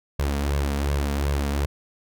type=tone with flanger; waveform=sawtooth; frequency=71 Hz; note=C#2; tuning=42 cents sharp; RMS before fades=-24 dBFS; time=0.19-1.66 s; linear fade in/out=5 ms; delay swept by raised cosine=1.8 to 4.4 ms; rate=2.7 Hz; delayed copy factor=+0.6; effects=none